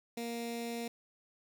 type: tone with notch filter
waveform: 15% pulse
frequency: 234.1 Hz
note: A#3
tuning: 8 cents sharp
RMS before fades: -39 dBFS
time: 0.17-0.88 s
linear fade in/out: 5 ms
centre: 1100 Hz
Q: 1
effects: none